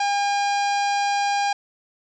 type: harmonic tone with a mistuned harmonic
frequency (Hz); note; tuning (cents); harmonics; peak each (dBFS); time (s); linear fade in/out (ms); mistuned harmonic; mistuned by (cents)
808; G#5; -48; 1 / 2 / 3 / 4 / 5 / 6 / 7 / 8 / 9 / 10; -20 / -30 / -31 / -37 / -37 / -35 / -37 / -47 / -44 / -51; 0-1.53; 5; 6; -20
effects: none